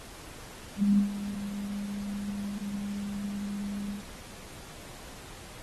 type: tone with ADSR envelope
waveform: sine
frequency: 202.3 Hz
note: G#3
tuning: 45 cents flat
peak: -17 dBFS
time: 0.76-4.02 s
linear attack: 180 ms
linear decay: 140 ms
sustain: -15 dB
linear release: 72 ms
effects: pink hiss -47 dBFS RMS until 5.62 s + AAC 32 kbps